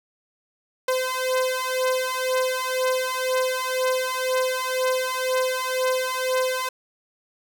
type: beating tone pair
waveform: sawtooth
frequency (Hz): 513 / 515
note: C5 / C5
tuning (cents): -34 / -28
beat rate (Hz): 2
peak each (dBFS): -21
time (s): 0.88-6.69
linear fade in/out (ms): 5
effects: none